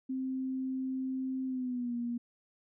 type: tone with pitch glide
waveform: sine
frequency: 261.6 to 238.5 Hz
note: C4 to A#3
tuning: 0 to +40 cents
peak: -32 dBFS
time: 0.09-2.18 s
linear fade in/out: 10 ms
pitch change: -160 cents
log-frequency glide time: 1.46-1.95 s
effects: none